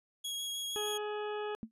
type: tone with vibrato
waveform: sawtooth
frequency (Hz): 3309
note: G#7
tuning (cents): -7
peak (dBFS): -33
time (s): 0.24-0.98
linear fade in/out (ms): 10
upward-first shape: square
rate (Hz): 6.5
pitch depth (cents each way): 9
type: harmonic tone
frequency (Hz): 420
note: G#4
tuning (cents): +19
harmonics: 1 / 2 / 3 / 4 / 6 / 7 / 8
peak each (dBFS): -36 / -42 / -46 / -48 / -52 / -53 / -54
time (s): 0.76-1.55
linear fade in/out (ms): 0
type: tone with exponential decay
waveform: sine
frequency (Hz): 223.1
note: A3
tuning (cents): +24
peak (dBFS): -33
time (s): 1.63-1.71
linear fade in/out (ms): 0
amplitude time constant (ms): 16
effects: resampled to 32000 Hz